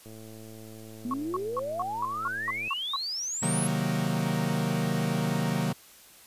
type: click train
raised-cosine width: 2 ms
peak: -34 dBFS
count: 289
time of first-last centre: 0.06-2.678 s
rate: 110 Hz
type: exponential sweep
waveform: sine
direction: up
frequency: 233.1 to 11175 Hz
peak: -30 dBFS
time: 1.05-3.67 s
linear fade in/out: 2 ms
type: tone bursts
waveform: sine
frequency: 1101 Hz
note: C#6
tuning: 12 cents flat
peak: -27 dBFS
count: 9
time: 1.11-2.962 s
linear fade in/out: 2 ms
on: 28 ms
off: 200 ms
type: chord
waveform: 45% pulse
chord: C half-diminished seventh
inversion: none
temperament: equal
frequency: 130.81 / 155.56 / 185 / 233.1 Hz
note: C3 / Eb3 / Gb3 / Bb3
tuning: 0 / 0 / 0 / 0 cents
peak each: -33 / -30 / -31 / -32 dBFS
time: 3.42-5.73 s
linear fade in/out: 10 ms
effects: white hiss -53 dBFS RMS until 6.26 s + resampled to 32000 Hz